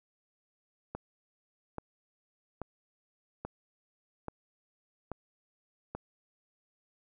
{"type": "click train", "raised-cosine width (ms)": 1, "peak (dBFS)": -23, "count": 7, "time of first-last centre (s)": [0.95, 5.95], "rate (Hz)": 1.2, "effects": []}